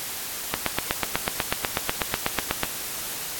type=click train; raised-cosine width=0.3 ms; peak=-5 dBFS; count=18; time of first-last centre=0.54-2.634 s; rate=8.12 Hz; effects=white hiss -32 dBFS RMS until 3.39 s + AAC 64 kbps